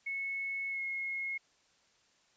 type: tone with pitch glide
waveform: sine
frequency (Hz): 2197 to 2164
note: C#7 to C#7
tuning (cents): -16 to -42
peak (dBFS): -34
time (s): 0.06-1.38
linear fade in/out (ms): 10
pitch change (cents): -26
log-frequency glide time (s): 0.69-0.81
effects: white hiss -69 dBFS RMS until 2.36 s + resampled to 16000 Hz